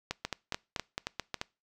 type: two click trains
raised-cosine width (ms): 0.2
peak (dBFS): -15 / -15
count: 7 / 5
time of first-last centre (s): 0.11-1.414 / 0.25-1.343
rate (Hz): 4.6 / 3.66
effects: noise-tail reverb RT60 0.3 s tail -24 dB re dry